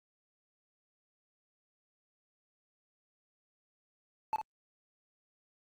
triangle tone with echo, 871 Hz, A5, 18 cents flat, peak -26 dBFS, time 4.33-4.36 s, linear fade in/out 0 ms, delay 54 ms, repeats 1, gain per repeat -7 dB, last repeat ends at 4.414 s, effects Opus 48 kbps

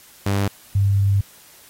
sawtooth / sine tone pair in turn, 99.6 / 99.16 Hz, G2 / G2, +28 / +20 cents, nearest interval unison, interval 8 cents, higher first, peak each -14 dBFS, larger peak neither, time 0.26-0.48 / 0.75-1.21 s, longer second, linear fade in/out 5 ms, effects white hiss -48 dBFS RMS until 1.69 s + AAC 48 kbps

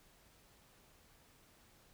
silence, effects pink hiss -66 dBFS RMS until 1.93 s

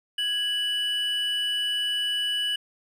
triangle tone pair together, 1661.2 / 2960 Hz, G#6 / F#7, 0 / 0 cents, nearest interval minor seventh, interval 1000 cents, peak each -32 / -23 dBFS, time 0.18-2.56 s, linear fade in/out 5 ms, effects none

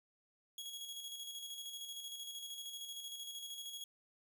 sawtooth tone with tremolo, 3322 Hz, G#7, in tune, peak -40 dBFS, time 0.58-3.84 s, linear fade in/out 2 ms, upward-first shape square, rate 13 Hz, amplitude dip 40%, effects none

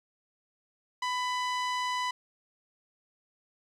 sawtooth tone, 997 Hz, B5, 16 cents sharp, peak -25 dBFS, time 1.02-2.11 s, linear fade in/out 5 ms, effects low-pass 6000 Hz 12 dB/octave + 11-bit

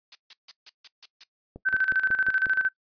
violet noise bursts, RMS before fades -30 dBFS, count 7, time 0.12-1.237 s, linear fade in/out 2 ms, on 31 ms, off 150 ms
click train, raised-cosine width 2 ms, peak -27 dBFS, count 6, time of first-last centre 1.56-2.467 s, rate 5.51 Hz
sine tone with tremolo, 1535 Hz, G6, 37 cents flat, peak -19 dBFS, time 1.65-2.69 s, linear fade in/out 20 ms, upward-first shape square, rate 13 Hz, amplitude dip 70%
effects noise-tail reverb RT60 0.1 s tail -19 dB re dry + resampled to 11025 Hz

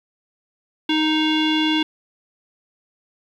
square tone with low-pass filter, 311.1 Hz, D#4, in tune, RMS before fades -19 dBFS, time 0.89-1.83 s, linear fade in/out 5 ms, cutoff 3200 Hz, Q 8.6, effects 9-bit

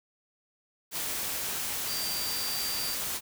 sine tone in noise, 4699 Hz, D8, in tune, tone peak -34 dBFS, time 1.86-2.97 s, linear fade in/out 50 ms, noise white, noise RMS -33 dBFS, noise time 0.91-3.21 s, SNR -4 dB, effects none

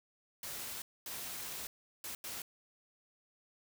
white noise bursts at uneven times, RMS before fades -43 dBFS, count 4, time 0.43-0.82 / 1.06-1.67 / 2.04-2.15 / 2.24-2.42 s, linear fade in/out 2 ms, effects none

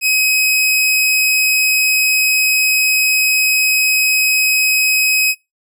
sawtooth tone, 2536 Hz, D#7, 32 cents sharp, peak -8 dBFS, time 0.01-5.35 s, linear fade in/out 50 ms, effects noise-tail reverb RT60 0.2 s tail -22 dB re dry

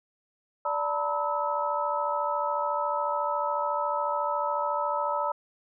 sine tone cluster, 583 / 899 / 973 / 1293 Hz, D5 / A5 / B5 / E6, -13 / +37 / -26 / -34 cents, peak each -31 dBFS, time 0.65-5.32 s, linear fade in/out 5 ms, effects none

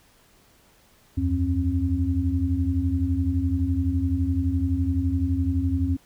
sine tone cluster, 79.6 / 91.4 / 268.5 Hz, D#2 / F#2 / C4, +40 / -21 / +45 cents, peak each -25 dBFS, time 1.17-5.97 s, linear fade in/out 10 ms, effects pink hiss -58 dBFS RMS until 6.05 s

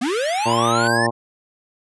square linear sweep, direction up, 222.2 to 1804 Hz, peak -20 dBFS, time 0.01-1.07 s, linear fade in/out 10 ms
white band-pass noise, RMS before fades -35 dBFS, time 0.03-0.88 s, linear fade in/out 10 ms, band 1200 to 3600 Hz, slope 96 dB/octave
harmonic tone, 116.54 Hz, A#2, in tune, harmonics 1 / 2 / 3 / 4 / 5 / 6 / 7 / 8 / 9, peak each -26 / -25 / -25 / -28 / -24 / -28 / -25 / -28 / -27 dBFS, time 0.45-1.11 s, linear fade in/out 20 ms
effects resampled to 24000 Hz

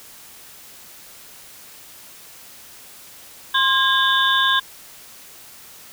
sine tone cluster, 1055 / 1623 / 3053 / 3473 / 3678 Hz, C6 / G#6 / G7 / A7 / A#7, +14 / -40 / -46 / -23 / -24 cents, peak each -20 / -19 / -27 / -21 / -23 dBFS, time 3.54-4.6 s, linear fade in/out 10 ms, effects white hiss -43 dBFS RMS until 5.92 s

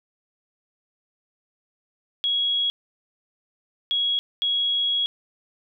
sine tone bursts at uneven times, 3322 Hz, G#7, in tune, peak -20 dBFS, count 3, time 2.24-2.7 / 3.91-4.19 / 4.42-5.06 s, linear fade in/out 0 ms, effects none

